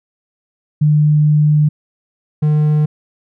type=tone pair in turn; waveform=sine / triangle; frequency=150.4 / 151.27 Hz; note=D3 / D#3; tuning=+42 / -48 cents; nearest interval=unison; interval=10 cents; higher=second; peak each=-8 dBFS; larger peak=neither; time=0.81-1.69 / 2.42-2.86 s; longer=first; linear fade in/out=10 ms; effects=none